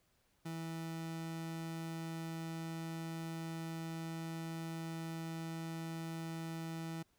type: tone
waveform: 30% pulse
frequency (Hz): 163.7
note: E3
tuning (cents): -12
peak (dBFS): -38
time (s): 0.45-7.03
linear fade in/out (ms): 10
effects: pink hiss -75 dBFS RMS until 7.18 s